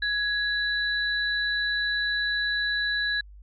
sine tone pair together, 1672 / 3964 Hz, G#6 / B7, +11 / +6 cents, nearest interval octave + minor third, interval 1495 cents, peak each -25 / -29 dBFS, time 0.02-3.21 s, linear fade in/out 5 ms, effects added 50 Hz sine -44 dBFS peak until 3.42 s

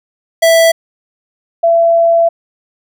square / sine tone pair in turn, 659.3 / 671.6 Hz, E5 / E5, 0 / +32 cents, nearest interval unison, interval 32 cents, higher second, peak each -6 dBFS, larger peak neither, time 0.42-0.72 / 1.63-2.29 s, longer second, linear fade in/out 10 ms, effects none

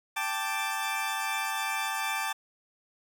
20% pulse chord, G suspended second, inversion none, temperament equal, 784 / 880 / 1174.7 Hz, G5 / A5 / D6, 0 / 0 / 0 cents, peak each -30 / -28 / -29 dBFS, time 0.16-2.33 s, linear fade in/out 10 ms, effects none

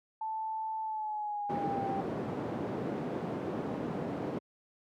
sine tone with pitch glide, 879 to 783.1 Hz, A5 to G5, -2 to -2 cents, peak -33 dBFS, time 0.21-2.01 s, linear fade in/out 5 ms, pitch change -200 cents, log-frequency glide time 0.83-1.89 s
white band-pass noise, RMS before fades -36 dBFS, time 1.49-4.39 s, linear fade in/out 10 ms, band 140 to 420 Hz, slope 12 dB/octave
effects high-pass 80 Hz 12 dB/octave

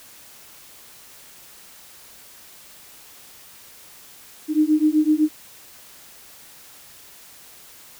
sine beating tone pair, 302.9 / 310.8 Hz, D#4 / D#4, -46 / -2 cents, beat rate 7.9 Hz, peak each -18 / -18 dBFS, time 4.48-5.29 s, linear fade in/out 50 ms, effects white hiss -46 dBFS RMS until 7.99 s

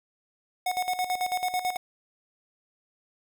square tone with tremolo, 732 Hz, F#5, 19 cents flat, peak -25 dBFS, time 0.66-1.77 s, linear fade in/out 5 ms, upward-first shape square, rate 9.1 Hz, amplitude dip 70%, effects none

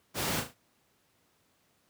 pink noise with echo, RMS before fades -31 dBFS, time 0.14-0.44 s, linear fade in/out 50 ms, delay 37 ms, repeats 3, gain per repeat -8 dB, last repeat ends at 0.551 s, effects pink hiss -70 dBFS RMS until 1.89 s + high-pass 100 Hz 12 dB/octave

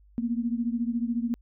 sine beating tone pair, 231.2 / 245.2 Hz, A#3 / B3, -14 / -12 cents, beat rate 14 Hz, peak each -27 / -30 dBFS, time 0.18-1.34 s, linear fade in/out 0 ms, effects added 50 Hz sine -54 dBFS peak until 1.41 s

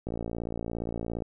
click train, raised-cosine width 2 ms, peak -20 dBFS, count 67, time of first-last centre 0.07-1.222 s, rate 57.3 Hz, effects none

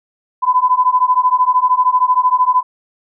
sine beating tone pair, 1000 / 1013 Hz, B5 / B5, +21 / +44 cents, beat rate 13 Hz, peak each -13 dBFS, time 0.42-2.63 s, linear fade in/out 20 ms, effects none

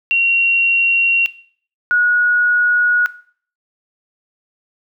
sine tone pair in turn, 2746 / 1454.6 Hz, F7 / F#6, -30 / -30 cents, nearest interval major seventh, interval 1100 cents, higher first, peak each -11 dBFS, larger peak neither, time 0.11-1.26 / 1.91-3.06 s, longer neither, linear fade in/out 0 ms, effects noise-tail reverb RT60 0.5 s tail -17 dB re dry

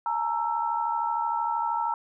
sine tone cluster, 855 / 928 / 1328 Hz, A5 / A#5 / E6, -50 / -8 / +12 cents, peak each -32 / -26 / -32 dBFS, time 0.06-1.94 s, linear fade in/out 2 ms, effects none

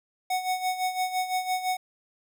square tone with tremolo, 740 Hz, F#5, in tune, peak -24 dBFS, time 0.3-1.77 s, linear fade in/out 5 ms, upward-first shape sine, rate 5.9 Hz, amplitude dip 70%, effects none

